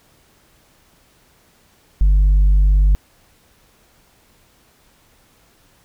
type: tone with tanh clipping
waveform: sine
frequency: 49 Hz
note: G1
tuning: in tune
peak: -10 dBFS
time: 2.01-2.95 s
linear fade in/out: 0 ms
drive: 2 dB
effects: pink hiss -55 dBFS RMS until 5.84 s